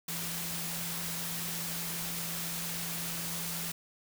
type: tone in noise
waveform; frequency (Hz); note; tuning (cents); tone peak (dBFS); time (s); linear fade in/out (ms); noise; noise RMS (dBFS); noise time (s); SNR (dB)
sine; 168.7; E3; +40; -42; 0.08-3.72; 5; white; -37; 0.08-3.72; -8
effects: none